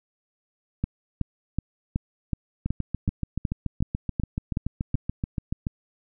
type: two click trains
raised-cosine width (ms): 5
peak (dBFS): -14 / -12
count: 22 / 12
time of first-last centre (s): 2.66-5.669 / 0.84-4.944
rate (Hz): 6.98 / 2.68
effects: none